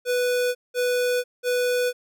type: tone bursts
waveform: square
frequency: 493.9 Hz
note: B4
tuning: in tune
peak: -21 dBFS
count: 3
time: 0.05-1.93 s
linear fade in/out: 50 ms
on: 500 ms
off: 190 ms
effects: none